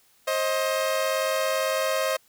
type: tone pair together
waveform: sawtooth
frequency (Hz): 531.1 / 629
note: C5 / D#5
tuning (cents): +26 / +19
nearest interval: minor third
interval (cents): 293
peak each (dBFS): -22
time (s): 0.27-2.17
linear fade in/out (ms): 10
effects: white hiss -61 dBFS RMS until 2.28 s